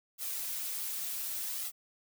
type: noise with flanger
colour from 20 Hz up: blue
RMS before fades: -37 dBFS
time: 0.18-1.72 s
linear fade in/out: 50 ms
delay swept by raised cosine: 1.5 to 6.2 ms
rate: 0.67 Hz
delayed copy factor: +0.55
effects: none